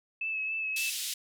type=tone with vibrato; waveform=sine; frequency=2604 Hz; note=E7; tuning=22 cents flat; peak=-30 dBFS; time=0.21-0.9 s; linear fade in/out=5 ms; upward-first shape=sine; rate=3.6 Hz; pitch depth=25 cents each way
type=band-pass noise; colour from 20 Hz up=pink; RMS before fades=-35 dBFS; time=0.76-1.14 s; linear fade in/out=5 ms; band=2900 to 14000 Hz; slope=24 dB/octave
effects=none

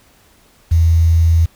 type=tone with quantisation; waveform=sine; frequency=82.5 Hz; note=E2; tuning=2 cents sharp; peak=-8 dBFS; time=0.71-1.46 s; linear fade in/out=10 ms; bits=6; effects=pink hiss -51 dBFS RMS until 1.55 s

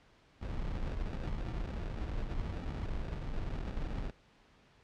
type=noise with sample-and-hold; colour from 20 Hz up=brown; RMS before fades=-37 dBFS; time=0.41-4.11 s; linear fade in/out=10 ms; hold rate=1050 Hz; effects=pink hiss -64 dBFS RMS until 4.83 s + low-pass 4000 Hz 12 dB/octave

